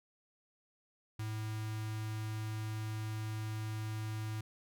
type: tone with notch filter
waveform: square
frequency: 108.7 Hz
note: A2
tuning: 21 cents flat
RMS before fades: -39 dBFS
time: 1.19-4.41 s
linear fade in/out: 5 ms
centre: 500 Hz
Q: 1
effects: none